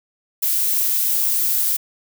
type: noise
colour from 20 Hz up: violet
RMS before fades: -19 dBFS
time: 0.42-1.77 s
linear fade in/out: 10 ms
effects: none